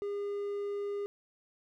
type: tone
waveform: triangle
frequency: 405.9 Hz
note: G#4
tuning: 40 cents flat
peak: -31 dBFS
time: 0.02-1.06 s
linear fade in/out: 0 ms
effects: none